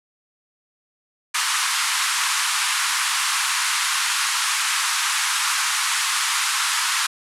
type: band-pass noise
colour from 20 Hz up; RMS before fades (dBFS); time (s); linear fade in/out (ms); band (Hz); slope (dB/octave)
pink; -22; 1.34-7.07; 10; 980 to 11000; 48
effects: none